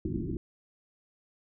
white low-pass noise, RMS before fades -33 dBFS, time 0.05-0.37 s, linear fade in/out 2 ms, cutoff 370 Hz, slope 96 dB/octave, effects none

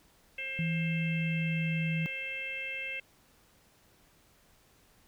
harmonic tone, 531 Hz, C5, 25 cents sharp, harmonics 1 / 3 / 4 / 5 / 6, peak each -49 / -48 / -39 / -37 / -49 dBFS, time 0.38-3 s, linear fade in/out 5 ms
sine tone with pitch glide, 164.81 to 162.07 Hz, E3 to E3, 0 to -29 cents, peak -29 dBFS, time 0.59-2.06 s, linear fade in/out 0 ms, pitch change -29 cents, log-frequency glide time 0.77-1.89 s
effects pink hiss -64 dBFS RMS until 5.07 s

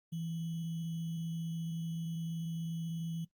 sine tone with sample-and-hold, 164.81 Hz, E3, in tune, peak -35 dBFS, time 0.12-3.25 s, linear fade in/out 10 ms, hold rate 3150 Hz, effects noise-tail reverb RT60 0.1 s tail -19 dB re dry + Opus 32 kbps

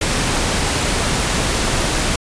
pink noise, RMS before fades -18 dBFS, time 0.01-2.16 s, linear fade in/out 5 ms, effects resampled to 22050 Hz

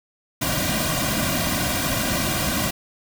pink noise with comb filter, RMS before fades -23 dBFS, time 0.41-2.71 s, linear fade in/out 10 ms, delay 2.3 ms, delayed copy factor -1, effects none

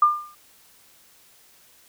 sine tone with exponential decay, 1200 Hz, D6, 37 cents sharp, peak -10 dBFS, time 0.02-0.35 s, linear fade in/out 5 ms, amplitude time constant 70 ms, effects white hiss -55 dBFS RMS until 1.88 s

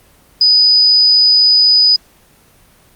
sine tone, 4978 Hz, D#8, in tune, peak -6 dBFS, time 0.41-1.96 s, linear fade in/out 2 ms, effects pink hiss -48 dBFS RMS until 2.95 s + Opus 24 kbps

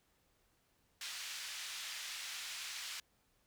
white band-pass noise, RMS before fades -45 dBFS, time 1.01-3 s, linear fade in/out 2 ms, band 1700 to 5200 Hz, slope 12 dB/octave, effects pink hiss -75 dBFS RMS until 3.46 s

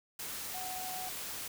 sine tone in noise, 742 Hz, F#5, 5 cents sharp, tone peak -41 dBFS, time 0.54-1.09 s, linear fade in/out 5 ms, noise white, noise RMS -41 dBFS, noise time 0.19-1.48 s, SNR -3 dB, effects none

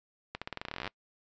accelerating click train, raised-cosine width 0.3 ms, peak -20 dBFS, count 19, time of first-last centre 0.35-0.876 s, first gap 66 ms, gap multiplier 0.89, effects noise-tail reverb RT60 0.1 s tail -24 dB re dry + resampled to 16000 Hz

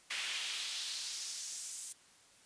brown noise with high-pass filter sweep, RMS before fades -41 dBFS, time 0.1-1.93 s, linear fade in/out 10 ms, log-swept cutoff 2400 to 8400 Hz, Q 1.8, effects white hiss -63 dBFS RMS until 2.45 s + resampled to 22050 Hz

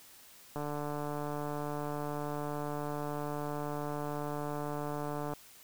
click train, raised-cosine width 1 ms, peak -24 dBFS, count 703, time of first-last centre 0.56-5.336 s, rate 147 Hz, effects white hiss -56 dBFS RMS until 5.63 s

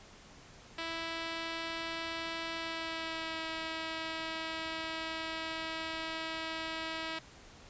5% pulse tone with pitch glide, 329.2 to 322.8 Hz, E4 to E4, -2 to -36 cents, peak -25 dBFS, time 0.78-7.19 s, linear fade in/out 5 ms, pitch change -34 cents, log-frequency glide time 2.54-3.45 s, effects pink hiss -55 dBFS RMS until 7.69 s + resampled to 16000 Hz

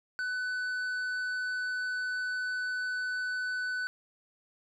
sine tone with tanh clipping, 1499 Hz, F#6, 22 cents sharp, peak -32 dBFS, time 0.19-3.87 s, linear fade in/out 0 ms, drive 7 dB, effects none

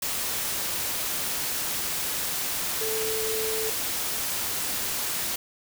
sine tone in noise, 440 Hz, A4, in tune, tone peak -29 dBFS, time 2.81-3.7 s, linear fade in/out 5 ms, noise white, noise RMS -29 dBFS, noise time 0.02-5.36 s, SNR -3 dB, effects none

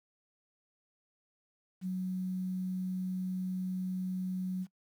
sine tone with quantisation, 185 Hz, F#3, in tune, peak -32 dBFS, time 1.81-4.67 s, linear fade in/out 50 ms, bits 10, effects noise-tail reverb RT60 0.1 s tail -22 dB re dry

